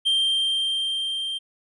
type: tone with level ramp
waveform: triangle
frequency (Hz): 3165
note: G7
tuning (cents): +16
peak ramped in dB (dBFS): -16 to -25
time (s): 0.05-1.39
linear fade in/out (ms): 20
effects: resampled to 24000 Hz